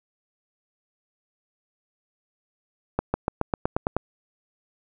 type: accelerating click train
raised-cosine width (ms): 1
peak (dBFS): -8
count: 9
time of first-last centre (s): 2.99-3.966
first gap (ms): 150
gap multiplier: 0.94
effects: none